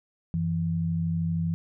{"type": "tone pair together", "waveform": "sine", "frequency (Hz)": [93.05, 165.8], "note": ["F#2", "E3"], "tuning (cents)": [10, 10], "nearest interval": "minor seventh", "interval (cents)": 1000, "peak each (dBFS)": [-31, -25], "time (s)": [0.34, 1.54], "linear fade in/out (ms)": 0, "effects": []}